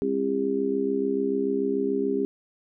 harmonic tone, 66.9 Hz, C2, 39 cents sharp, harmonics 3 / 4 / 5 / 6, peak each -33 / -27 / -34 / -25 dBFS, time 0.02-2.25 s, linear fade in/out 0 ms, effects none

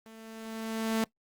sawtooth tone with level ramp, 222.8 Hz, A3, 22 cents sharp, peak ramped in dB -44 to -21 dBFS, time 0.06-1.04 s, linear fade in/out 0 ms, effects noise-tail reverb RT60 0.1 s tail -19 dB re dry + Opus 24 kbps

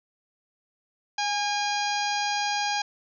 harmonic tone with a mistuned harmonic, 814 Hz, G#5, 35 cents flat, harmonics 1 / 2 / 3 / 4 / 5 / 6 / 7 / 8, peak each -27 / -33 / -34 / -36 / -36 / -34 / -40 / -39 dBFS, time 1.18-2.82 s, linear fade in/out 5 ms, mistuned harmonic 1, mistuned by +21 cents, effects none

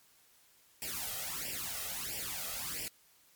white noise with flanger, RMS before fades -39 dBFS, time 0.82-2.88 s, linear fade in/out 0 ms, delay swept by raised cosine 0.38 to 1.58 ms, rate 1.5 Hz, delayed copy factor +0.85, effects white hiss -65 dBFS RMS until 3.35 s + MP3 96 kbps

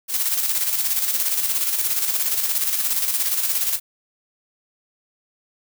blue noise with tremolo, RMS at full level -20 dBFS, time 0.08-3.8 s, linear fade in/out 50 ms, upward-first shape square, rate 17 Hz, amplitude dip 45%, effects none

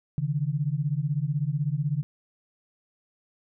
sine beating tone pair, 138.59 / 154.59 Hz, C#3 / D#3, 0 / -11 cents, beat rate 16 Hz, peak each -27 dBFS, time 0.18-2.03 s, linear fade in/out 0 ms, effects none

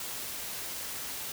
white noise, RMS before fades -38 dBFS, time 0-1.32 s, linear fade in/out 2 ms, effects none

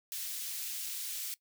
white high-pass noise, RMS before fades -39 dBFS, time 0.12-1.34 s, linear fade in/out 0 ms, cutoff 2900 Hz, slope 12 dB/octave, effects noise-tail reverb RT60 0.1 s tail -19 dB re dry

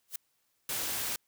blue noise with exponential growth, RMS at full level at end -30 dBFS, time 0.08-0.16 s, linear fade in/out 5 ms, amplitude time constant 16 ms
white noise, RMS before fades -34 dBFS, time 0.69-1.16 s, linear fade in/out 2 ms
effects white hiss -75 dBFS RMS until 1.27 s

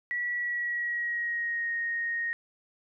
sine tone with pitch glide, 1939 to 1864.3 Hz, B6 to A#6, -32 to 0 cents, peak -28 dBFS, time 0.11-2.33 s, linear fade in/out 0 ms, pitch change -68 cents, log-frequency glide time 0.35-1.72 s, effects none

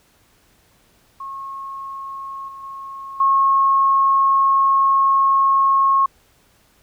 sine tone with level steps, 1088 Hz, C#6, 33 cents flat, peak -28 / -33 / -30 / -12 dBFS, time 1.2-6.06 s, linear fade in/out 5 ms, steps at 2.48 / 2.63 / 3.2 s, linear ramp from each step 5 ms, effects pink hiss -57 dBFS RMS until 6.82 s

